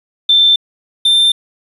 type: tone pair in turn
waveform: sine / triangle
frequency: 3556 / 3579 Hz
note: A7 / A7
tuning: +18 / +29 cents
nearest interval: unison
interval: 11 cents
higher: second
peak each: -6 dBFS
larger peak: neither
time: 0.29-0.56 / 1.05-1.32 s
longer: neither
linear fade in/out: 5 ms
effects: resampled to 32000 Hz + 7-bit